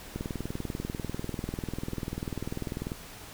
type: click train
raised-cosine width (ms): 3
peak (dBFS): -20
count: 57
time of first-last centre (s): 0.16-2.919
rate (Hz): 20.3
effects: pink hiss -46 dBFS RMS until 3.33 s